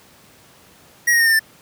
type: tone with pitch steps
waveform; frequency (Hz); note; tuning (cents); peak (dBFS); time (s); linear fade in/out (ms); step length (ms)
square; 1900 / 1868.4 / 1837.4 / 1806.9 / 1776.9; A#6 / A#6 / A#6 / A6 / A6; +33 / +3 / -25 / +46 / +17; -13; 1.07-1.395; 10; 65
effects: pink hiss -49 dBFS RMS until 1.61 s + high-pass 100 Hz 12 dB/octave